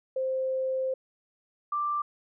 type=tone pair in turn; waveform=sine; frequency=523.3 / 1178.8 Hz; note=C5 / D6; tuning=0 / +6 cents; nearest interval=octave + major second; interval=1406 cents; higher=second; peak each=-26 dBFS; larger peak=neither; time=0.16-0.94 / 1.72-2.02 s; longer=first; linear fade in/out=5 ms; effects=none